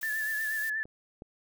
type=noise; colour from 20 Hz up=blue; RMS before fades=-42 dBFS; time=0.01-0.7 s; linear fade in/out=5 ms
type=tone with vibrato; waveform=sine; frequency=1746 Hz; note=A6; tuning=14 cents flat; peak=-29 dBFS; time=0.03-0.83 s; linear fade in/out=0 ms; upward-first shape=sine; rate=8.3 Hz; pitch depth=42 cents each way
type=clicks; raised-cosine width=2 ms; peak=-39 / -30 dBFS; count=2; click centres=0.855 / 1.221 s
effects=none